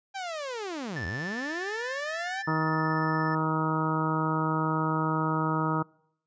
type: linear two-way sweep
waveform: sawtooth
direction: down then up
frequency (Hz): 798 to 75.8 to 798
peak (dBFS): -29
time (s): 0.14-2.43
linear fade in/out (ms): 20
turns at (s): 1.06
type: tone with tremolo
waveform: triangle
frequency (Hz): 1760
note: A6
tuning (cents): 0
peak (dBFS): -31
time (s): 0.96-3.35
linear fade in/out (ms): 5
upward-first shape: sine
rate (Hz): 17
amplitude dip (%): 30
type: harmonic tone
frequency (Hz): 157.9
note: D#3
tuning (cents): +26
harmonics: 1 / 2 / 3 / 4 / 5 / 6 / 7 / 8 / 9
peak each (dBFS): -29 / -31 / -37 / -39 / -40 / -32 / -41 / -31 / -41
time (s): 2.47-5.83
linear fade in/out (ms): 10
effects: noise-tail reverb RT60 0.7 s tail -25 dB re dry + resampled to 16000 Hz